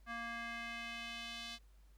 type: tone with band-pass filter sweep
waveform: square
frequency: 233.1 Hz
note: A#3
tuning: in tune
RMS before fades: -45 dBFS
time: 0.06-1.59 s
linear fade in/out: 50 ms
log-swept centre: 1500 to 3800 Hz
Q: 1.9
effects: added 50 Hz sine -60 dBFS peak until 1.97 s + pink hiss -75 dBFS RMS until 1.97 s